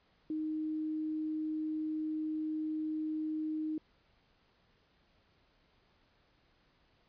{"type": "tone", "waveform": "sine", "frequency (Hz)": 311.1, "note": "D#4", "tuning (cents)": 0, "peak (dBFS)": -33, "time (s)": [0.3, 3.78], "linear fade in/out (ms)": 2, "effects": ["pink hiss -70 dBFS RMS until 7.08 s", "resampled to 11025 Hz"]}